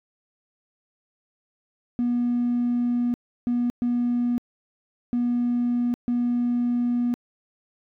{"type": "tone bursts at uneven times", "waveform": "triangle", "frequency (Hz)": 241.8, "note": "B3", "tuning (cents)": -36, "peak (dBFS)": -17, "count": 5, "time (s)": [[1.99, 3.14], [3.47, 3.7], [3.82, 4.38], [5.13, 5.94], [6.08, 7.14]], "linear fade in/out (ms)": 0, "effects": ["tanh soft clip ceiling -17 dBFS"]}